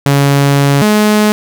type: tone pair in turn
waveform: sawtooth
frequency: 140.6 / 211.6 Hz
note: C#3 / G#3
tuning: +25 / +33 cents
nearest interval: perfect fifth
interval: 708 cents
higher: second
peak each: -3 dBFS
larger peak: neither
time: 0.06-0.82 / 0.82-1.32 s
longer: first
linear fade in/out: 0 ms
effects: none